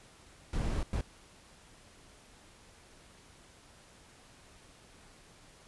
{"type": "noise bursts at uneven times", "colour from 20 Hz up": "brown", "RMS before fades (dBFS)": -32, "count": 2, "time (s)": [[0.53, 0.83], [0.93, 1.01]], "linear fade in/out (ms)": 2, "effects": ["pink hiss -58 dBFS RMS until 5.67 s", "resampled to 24000 Hz"]}